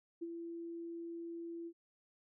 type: tone with ADSR envelope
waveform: sine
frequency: 336.8 Hz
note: E4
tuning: 37 cents sharp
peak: -37 dBFS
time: 0.21-1.73 s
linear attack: 16 ms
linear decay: 35 ms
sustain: -5 dB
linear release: 62 ms
effects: none